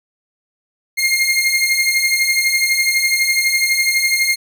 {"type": "beating tone pair", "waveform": "sawtooth", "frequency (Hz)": [2120, 2132], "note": ["C7", "C7"], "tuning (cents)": [22, 32], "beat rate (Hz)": 12, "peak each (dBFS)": [-15, -12], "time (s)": [0.97, 4.36], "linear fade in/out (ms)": 20, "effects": []}